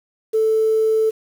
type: tone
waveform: sine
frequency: 440 Hz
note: A4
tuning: in tune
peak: -13 dBFS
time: 0.33-1.11 s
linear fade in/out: 20 ms
effects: tanh soft clip ceiling -9 dBFS + 7-bit